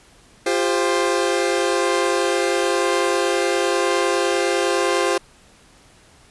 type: chord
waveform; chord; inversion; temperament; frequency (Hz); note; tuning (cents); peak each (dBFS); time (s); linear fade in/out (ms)
sawtooth; F suspended second; none; equal with one note detuned; 349.2 / 399.1 / 523.3; F4 / G4 / C5; 0 / +31 / 0; -18; 0.46-5.18; 5
effects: pink hiss -51 dBFS RMS until 6.3 s + resampled to 24000 Hz